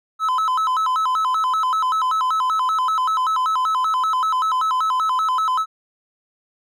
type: tone with vibrato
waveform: triangle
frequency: 1150 Hz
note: D6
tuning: 37 cents flat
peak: -15 dBFS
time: 0.19-5.66 s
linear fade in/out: 50 ms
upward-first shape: square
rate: 5.2 Hz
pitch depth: 210 cents each way
effects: none